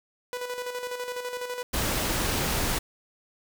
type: tone with tremolo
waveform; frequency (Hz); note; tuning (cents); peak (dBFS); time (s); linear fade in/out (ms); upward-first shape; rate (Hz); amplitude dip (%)
sawtooth; 493.9; B4; 0; -26; 0.33-1.63; 0; square; 12; 50
type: noise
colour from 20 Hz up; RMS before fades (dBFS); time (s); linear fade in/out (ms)
pink; -27; 1.73-2.79; 10
effects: none